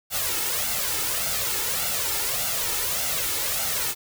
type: noise with flanger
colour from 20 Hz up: white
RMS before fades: -26 dBFS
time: 0.1-3.95 s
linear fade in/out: 50 ms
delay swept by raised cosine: 1.4 to 2.31 ms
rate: 1.7 Hz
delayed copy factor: +0.65
effects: none